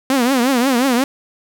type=tone with vibrato; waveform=sawtooth; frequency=254.9 Hz; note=C4; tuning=45 cents flat; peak=-9 dBFS; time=0.1-1.04 s; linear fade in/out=2 ms; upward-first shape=triangle; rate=5.6 Hz; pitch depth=180 cents each way; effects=none